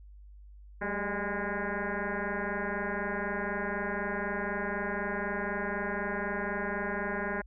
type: tone with frequency modulation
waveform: sine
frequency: 621 Hz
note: D#5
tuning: 3 cents flat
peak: -30 dBFS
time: 0.81-7.42 s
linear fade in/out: 10 ms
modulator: 203 Hz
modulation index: 6.2
effects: added 50 Hz sine -48 dBFS peak until 7.46 s